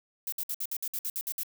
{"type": "noise bursts", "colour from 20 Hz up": "violet", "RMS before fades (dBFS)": -33, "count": 11, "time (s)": [0.27, 1.433], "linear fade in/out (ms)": 2, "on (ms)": 53, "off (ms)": 58, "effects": []}